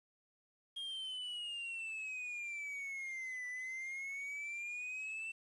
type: exponential two-way sweep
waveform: triangle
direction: down then up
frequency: 3251 to 1979 to 2681 Hz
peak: -39 dBFS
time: 0.76-5.32 s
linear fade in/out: 10 ms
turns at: 3.47 s
effects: resampled to 24000 Hz + 11-bit